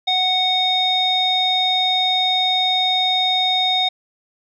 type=tone with low-pass filter; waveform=square; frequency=740 Hz; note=F#5; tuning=in tune; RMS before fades=-18 dBFS; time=0.07-3.89 s; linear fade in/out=10 ms; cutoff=3800 Hz; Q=8.8; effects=none